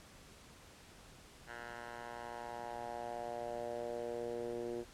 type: tone with band-pass filter sweep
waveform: 10% pulse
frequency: 118.8 Hz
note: A#2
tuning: 33 cents sharp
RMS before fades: -43 dBFS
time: 1.46-4.85 s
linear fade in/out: 50 ms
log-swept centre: 1400 to 380 Hz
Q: 2.8
effects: pink hiss -58 dBFS RMS until 4.93 s + low-pass 10000 Hz 12 dB/octave